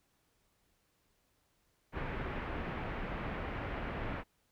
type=low-pass noise; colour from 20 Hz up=pink; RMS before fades=-39 dBFS; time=1.92-4.24 s; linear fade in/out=50 ms; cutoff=2400 Hz; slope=24 dB/octave; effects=pink hiss -75 dBFS RMS until 4.51 s